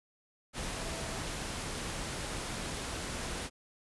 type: tone in noise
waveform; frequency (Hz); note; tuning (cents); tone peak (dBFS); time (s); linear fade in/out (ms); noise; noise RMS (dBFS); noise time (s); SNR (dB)
sine; 659.3; E5; 0; -47; 0.74-1.23; 50; pink; -38; 0.53-3.5; -12
effects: resampled to 24000 Hz